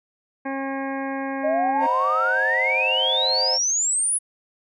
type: harmonic tone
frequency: 271 Hz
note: C#4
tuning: 39 cents flat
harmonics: 1 / 2 / 3 / 4 / 6 / 7 / 8 / 9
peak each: -28 / -32 / -32 / -36 / -35 / -41 / -41 / -47 dBFS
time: 0.45-1.87 s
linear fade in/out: 10 ms
type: exponential sweep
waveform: sine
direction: up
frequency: 594 to 10440 Hz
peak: -19 dBFS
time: 1.43-4.19 s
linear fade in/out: 20 ms
type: chord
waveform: triangle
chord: C half-diminished seventh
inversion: none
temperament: equal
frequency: 523.3 / 622.3 / 740 / 932.3 Hz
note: C5 / Eb5 / Gb5 / Bb5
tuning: 0 / 0 / 0 / 0 cents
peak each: -25 / -29 / -28 / -29 dBFS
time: 1.79-3.59 s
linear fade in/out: 50 ms
effects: none